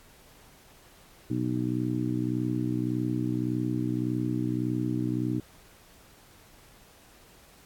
harmonic tone, 61.74 Hz, B1, in tune, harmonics 2 / 3 / 4 / 5 / 6, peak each -31 / -36 / -32 / -30 / -40 dBFS, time 1.3-5.4 s, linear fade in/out 5 ms, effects pink hiss -56 dBFS RMS until 7.65 s + AAC 64 kbps

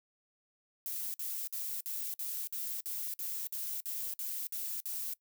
violet noise bursts, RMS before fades -38 dBFS, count 13, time 0.86-5.136 s, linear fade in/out 0 ms, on 280 ms, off 53 ms, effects noise-tail reverb RT60 0.1 s tail -21 dB re dry

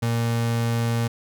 35% pulse tone, 116.54 Hz, A#2, in tune, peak -19 dBFS, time 0.02-1.08 s, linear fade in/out 10 ms, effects none

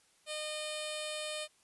10% pulse tone with notch filter, 610 Hz, D#5, 34 cents flat, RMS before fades -39 dBFS, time 0.26-1.48 s, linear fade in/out 50 ms, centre 1500 Hz, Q 0.75, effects white hiss -68 dBFS RMS until 1.63 s + resampled to 24000 Hz

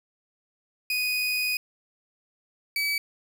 30% pulse tone pair in turn, 2489 / 2288 Hz, D#7 / D7, 0 / -46 cents, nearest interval minor second, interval 146 cents, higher first, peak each -22 dBFS, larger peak neither, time 0.9-1.57 / 2.76-2.98 s, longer first, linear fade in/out 2 ms, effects none

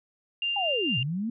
sine tone with tremolo, 2794 Hz, F7, in tune, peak -25 dBFS, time 0.42-1.03 s, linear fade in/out 2 ms, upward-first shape sine, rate 4.4 Hz, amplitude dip 25%
sine linear two-way sweep, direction down then up, 834 to 113.7 to 238.3 Hz, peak -27 dBFS, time 0.56-1.3 s, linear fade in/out 5 ms, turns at 0.98 s
effects none

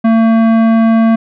sine tone with tanh clipping, 225.7 Hz, A3, 44 cents sharp, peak -8 dBFS, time 0.04-1.16 s, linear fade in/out 10 ms, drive 15 dB, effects none

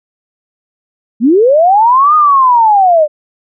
sine linear two-way sweep, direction up then down, 207.7 to 1244.5 to 582 Hz, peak -4 dBFS, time 1.2-3.08 s, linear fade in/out 50 ms, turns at 2.15 s, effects none

